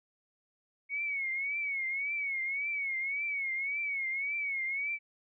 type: tone with vibrato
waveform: sine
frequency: 2217 Hz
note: C#7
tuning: in tune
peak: -31 dBFS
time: 0.89-4.99 s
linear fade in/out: 50 ms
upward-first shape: triangle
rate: 1.8 Hz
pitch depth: 110 cents each way
effects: none